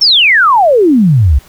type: exponential sweep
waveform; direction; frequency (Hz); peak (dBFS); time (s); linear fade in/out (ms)
sine; down; 5610 to 61.5; -4; 0.01-1.39; 10
effects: pink hiss -41 dBFS RMS until 1.48 s